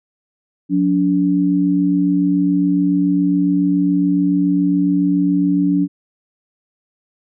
sine tone pair together, 180.16 / 287.3 Hz, F#3 / D4, -46 / -38 cents, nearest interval minor sixth, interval 808 cents, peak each -17 / -14 dBFS, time 0.69-5.88 s, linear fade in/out 50 ms, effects none

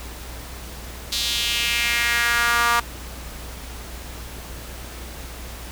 sawtooth tone with high-pass filter sweep, 236.4 Hz, A#3, 24 cents sharp, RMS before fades -21 dBFS, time 1.12-2.8 s, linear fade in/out 5 ms, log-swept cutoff 4000 to 1100 Hz, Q 2.7, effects added 60 Hz sine -36 dBFS peak until 5.71 s + pink hiss -38 dBFS RMS until 5.71 s

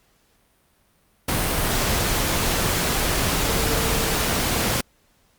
sine tone in noise, 451.1 Hz, A4, 43 cents sharp, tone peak -30 dBFS, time 3.46-4.14 s, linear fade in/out 5 ms, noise pink, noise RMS -22 dBFS, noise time 1.28-4.81 s, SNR -11 dB, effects pink hiss -62 dBFS RMS until 5.38 s + Opus 48 kbps

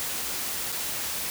white noise with dropouts, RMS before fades -31 dBFS, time 0-1.3 s, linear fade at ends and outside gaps 0 ms, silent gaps 0.72-0.725 s, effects none

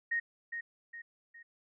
sine tone with echo, 1863 Hz, A#6, 2 cents flat, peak -29 dBFS, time 0.11-0.2 s, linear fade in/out 10 ms, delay 410 ms, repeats 3, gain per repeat -7 dB, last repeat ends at 1.43 s, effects none

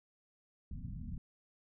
pink low-pass noise, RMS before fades -43 dBFS, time 0.71-1.18 s, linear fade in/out 2 ms, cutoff 250 Hz, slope 96 dB/octave, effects none

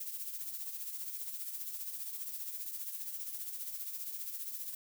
violet noise with tremolo, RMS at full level -39 dBFS, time 0-4.75 s, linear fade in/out 5 ms, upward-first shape triangle, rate 15 Hz, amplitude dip 60%, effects none

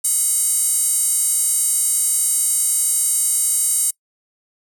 square tone with high-pass filter, 429.3 Hz, A4, 43 cents flat, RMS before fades -18 dBFS, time 0.04-3.91 s, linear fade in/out 10 ms, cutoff 8700 Hz, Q 6.6, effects noise-tail reverb RT60 0.1 s tail -23 dB re dry

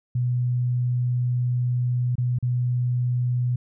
sine tone with dropouts, 123.47 Hz, B2, in tune, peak -20 dBFS, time 0.15-3.56 s, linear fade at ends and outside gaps 5 ms, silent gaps 2.155-2.181 / 2.387-2.426 s, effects none

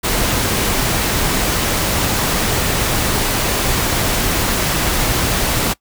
pink noise, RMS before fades -17 dBFS, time 0.03-5.74 s, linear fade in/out 20 ms, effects noise-tail reverb RT60 0.1 s tail -21 dB re dry

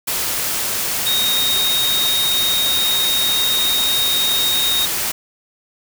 sine tone in noise, 3729 Hz, A#7, in tune, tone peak -16 dBFS, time 1.06-4.86 s, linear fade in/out 10 ms, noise white, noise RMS -21 dBFS, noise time 0.07-5.12 s, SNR +2 dB, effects none

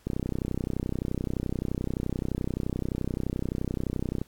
click train, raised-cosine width 3 ms, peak -16 dBFS, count 132, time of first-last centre 0.07-4.216 s, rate 31.6 Hz, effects pink hiss -61 dBFS RMS until 4.27 s + AAC 64 kbps

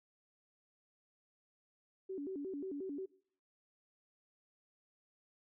sine tone with vibrato, 329.6 Hz, E4, in tune, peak -39 dBFS, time 2.09-3.06 s, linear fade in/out 10 ms, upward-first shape square, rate 5.6 Hz, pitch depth 250 cents each way, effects noise-tail reverb RT60 0.6 s tail -23 dB re dry

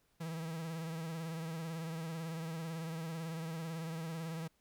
45% pulse tone with vibrato, 163 Hz, E3, 19 cents flat, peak -39 dBFS, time 0.2-4.48 s, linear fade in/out 10 ms, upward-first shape triangle, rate 18 Hz, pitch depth 61 cents each way, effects pink hiss -75 dBFS RMS until 4.6 s

